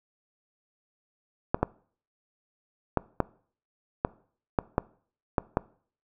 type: clicks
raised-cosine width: 1 ms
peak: -8 dBFS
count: 9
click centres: 1.545 / 1.63 / 2.973 / 3.203 / 4.049 / 4.588 / 4.781 / 5.382 / 5.571 s
effects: noise-tail reverb RT60 0.5 s tail -22 dB re dry